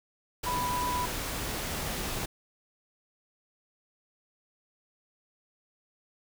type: tone in noise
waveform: sine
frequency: 987.8 Hz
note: B5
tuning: in tune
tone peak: -29 dBFS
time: 0.46-1.06 s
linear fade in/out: 10 ms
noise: pink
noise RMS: -34 dBFS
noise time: 0.43-2.26 s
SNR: +2 dB
effects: none